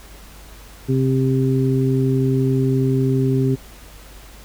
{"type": "harmonic tone", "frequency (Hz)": 131.9, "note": "C3", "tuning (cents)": 14, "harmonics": [1, 2, 3], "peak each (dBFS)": [-17, -20, -22], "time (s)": [0.88, 3.56], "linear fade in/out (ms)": 20, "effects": ["added 50 Hz sine -41 dBFS peak until 4.44 s", "pink hiss -44 dBFS RMS until 4.44 s"]}